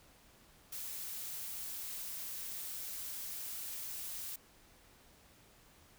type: noise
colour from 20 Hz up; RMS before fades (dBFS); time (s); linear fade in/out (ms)
blue; -43; 0.72-4.36; 5
effects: pink hiss -63 dBFS RMS until 5.98 s